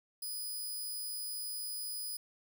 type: tone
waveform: 5% pulse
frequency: 4978 Hz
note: D#8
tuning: in tune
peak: -31 dBFS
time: 0.22-2.17 s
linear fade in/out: 5 ms
effects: none